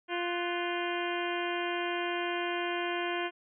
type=harmonic tone with a mistuned harmonic; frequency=349.2 Hz; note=F4; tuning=in tune; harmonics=1 / 2 / 3 / 4 / 5 / 6 / 7 / 8 / 9; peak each=-34 / -37 / -39 / -40 / -41 / -42 / -42 / -43 / -44 dBFS; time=0.08-3.31 s; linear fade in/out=50 ms; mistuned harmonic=4; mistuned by=+110 cents; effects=none